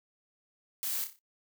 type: noise with echo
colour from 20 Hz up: blue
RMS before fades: -34 dBFS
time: 0.83-1.04 s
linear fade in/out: 0 ms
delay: 30 ms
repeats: 5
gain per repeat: -7 dB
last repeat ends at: 1.19 s
effects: noise-tail reverb RT60 0.1 s tail -20 dB re dry